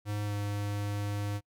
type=tone with pitch glide; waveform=square; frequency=103.83 to 102.46 Hz; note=G#2 to G#2; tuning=0 to -23 cents; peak=-32 dBFS; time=0.05-1.41 s; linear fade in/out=50 ms; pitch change=-23 cents; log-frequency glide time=0.25-0.34 s; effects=noise-tail reverb RT60 0.1 s tail -26 dB re dry